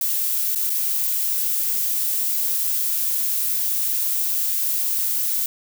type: noise with dropouts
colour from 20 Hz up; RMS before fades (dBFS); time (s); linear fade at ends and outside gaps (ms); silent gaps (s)
violet; -22; 0.01-5.46; 2; 0.549-0.557 / 0.697-0.701
effects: none